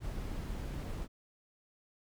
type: noise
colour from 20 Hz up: brown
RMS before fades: -39 dBFS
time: 0-1.08 s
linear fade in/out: 50 ms
effects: none